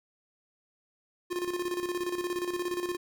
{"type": "tone with tremolo", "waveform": "square", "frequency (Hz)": 354.2, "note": "F4", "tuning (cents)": 24, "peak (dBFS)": -29, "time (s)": [1.3, 2.97], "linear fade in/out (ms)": 20, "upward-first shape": "square", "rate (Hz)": 17, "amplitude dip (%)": 60, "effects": []}